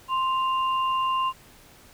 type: tone pair together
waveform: sine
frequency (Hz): 1046.6 / 2794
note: C6 / F7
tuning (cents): 0 / 0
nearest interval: octave + perfect fourth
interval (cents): 1700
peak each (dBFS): -22 / -33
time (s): 0.08-1.33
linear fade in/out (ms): 50
effects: pink hiss -52 dBFS RMS until 1.93 s